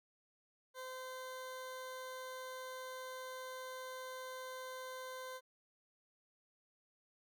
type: tone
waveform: 20% pulse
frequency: 515 Hz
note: C5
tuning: 28 cents flat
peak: -40 dBFS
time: 0.74-5.41 s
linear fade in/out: 50 ms
effects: none